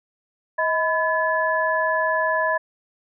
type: tone cluster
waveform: sine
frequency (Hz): 635 / 1000 / 1715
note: D#5 / B5 / A6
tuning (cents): +35 / +21 / -45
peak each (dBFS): -23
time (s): 0.58-2.58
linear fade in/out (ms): 10
effects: none